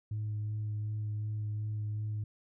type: tone with vibrato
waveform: sine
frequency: 106.3 Hz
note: G#2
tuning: 41 cents sharp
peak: -31 dBFS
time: 0.11-2.24 s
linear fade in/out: 5 ms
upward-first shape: sine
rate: 2.7 Hz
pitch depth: 13 cents each way
effects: tanh soft clip ceiling -30 dBFS